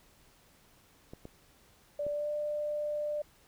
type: clicks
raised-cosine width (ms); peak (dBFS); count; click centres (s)
2; -31; 3; 1.135 / 1.254 / 2.066
type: tone with pitch glide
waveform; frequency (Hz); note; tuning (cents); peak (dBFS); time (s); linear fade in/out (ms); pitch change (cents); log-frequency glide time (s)
sine; 584 to 595.2; D5 to D5; -10 to +23; -31; 1.99-3.22; 5; +33; 2.09-2.29
effects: pink hiss -63 dBFS RMS until 3.47 s